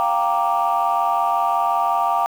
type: chord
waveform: sine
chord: G minor seventh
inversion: third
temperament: equal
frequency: 698.5 / 784 / 932.3 / 1174.7 Hz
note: F5 / G5 / Bb5 / D6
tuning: 0 / 0 / 0 / 0 cents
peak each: -21 dBFS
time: 0-2.26 s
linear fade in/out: 0 ms
effects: tanh soft clip ceiling -10 dBFS + 7-bit